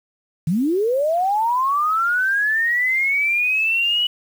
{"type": "linear sweep", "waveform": "sine", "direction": "up", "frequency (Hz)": [146.83, 2959], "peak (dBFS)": -16, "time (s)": [0.47, 4.07], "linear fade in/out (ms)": 5, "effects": ["7-bit"]}